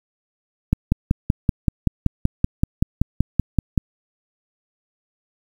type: click train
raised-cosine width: 5 ms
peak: -3 dBFS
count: 17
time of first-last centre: 0.73-3.778 s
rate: 5.25 Hz
effects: 7-bit